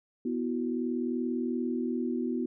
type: chord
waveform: sine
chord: B suspended fourth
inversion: none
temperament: equal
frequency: 246.9 / 329.6 / 370 Hz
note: B3 / E4 / F#4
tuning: 0 / 0 / 0 cents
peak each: -30 / -35 / -35 dBFS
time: 0.25-2.46 s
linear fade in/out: 5 ms
effects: none